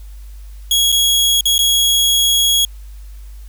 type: tone with dropouts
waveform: sawtooth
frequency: 3322 Hz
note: G#7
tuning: in tune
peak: -8 dBFS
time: 0.71-2.65 s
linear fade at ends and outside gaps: 2 ms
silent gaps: 0.919-0.924 / 1.409-1.455 / 1.581-1.59 s
effects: added 50 Hz sine -31 dBFS peak until 3.48 s + white hiss -51 dBFS RMS until 3.48 s